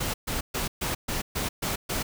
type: noise bursts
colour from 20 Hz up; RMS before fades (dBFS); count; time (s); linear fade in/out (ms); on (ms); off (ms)
pink; -29; 8; 0-2.03; 10; 140; 130
effects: none